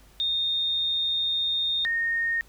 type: tone pair in turn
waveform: sine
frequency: 3667 / 1845.2 Hz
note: A#7 / A#6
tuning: -29 / -18 cents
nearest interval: octave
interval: 1189 cents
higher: first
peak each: -23 dBFS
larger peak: neither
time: 0.2-1.85 / 1.85-2.41 s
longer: first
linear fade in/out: 0 ms
effects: added 50 Hz sine -53 dBFS peak until 2.48 s + pink hiss -57 dBFS RMS until 2.48 s